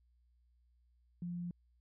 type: tone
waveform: sine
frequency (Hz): 174.61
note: F3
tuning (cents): 0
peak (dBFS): -38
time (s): 1.22-1.51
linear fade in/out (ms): 2
effects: added 60 Hz sine -68 dBFS peak until 1.8 s